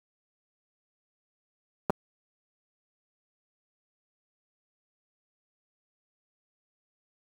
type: clicks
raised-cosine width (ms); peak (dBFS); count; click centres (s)
1; -11; 2; 1.898 / 1.903
effects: high-pass 80 Hz 12 dB/octave + 7-bit